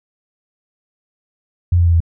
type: tone with pitch steps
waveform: sine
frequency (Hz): 87.7 / 86.24 / 84.81 / 83.4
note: F2 / F2 / E2 / E2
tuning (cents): +8 / -21 / +50 / +21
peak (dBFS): -9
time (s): 1.72-2.004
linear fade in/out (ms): 5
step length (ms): 71
effects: none